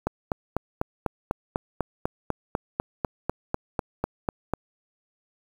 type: click train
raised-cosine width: 1 ms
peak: -10 dBFS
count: 19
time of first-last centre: 0.07-4.537 s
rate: 4.03 Hz
effects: 7-bit